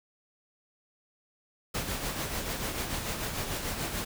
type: noise with tremolo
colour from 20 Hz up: pink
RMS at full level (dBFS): -32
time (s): 1.74-4.05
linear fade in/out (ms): 10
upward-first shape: sine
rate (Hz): 6.8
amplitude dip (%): 45
effects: none